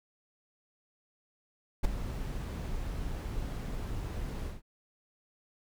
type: noise with ADSR envelope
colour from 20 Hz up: brown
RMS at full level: -23 dBFS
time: 1.83-4.62 s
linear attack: 19 ms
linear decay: 8 ms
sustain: -13 dB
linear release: 160 ms
effects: none